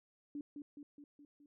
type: tone with echo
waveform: sine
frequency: 290 Hz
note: D4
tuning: 22 cents flat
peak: -40 dBFS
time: 0.35-0.41 s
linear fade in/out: 2 ms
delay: 210 ms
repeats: 5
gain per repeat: -4 dB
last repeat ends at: 1.46 s
effects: none